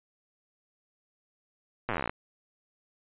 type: slowing click train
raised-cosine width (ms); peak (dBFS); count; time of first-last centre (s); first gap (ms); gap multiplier
0.5; -15; 17; 1.89-2.095; 8; 1.06
effects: resampled to 8000 Hz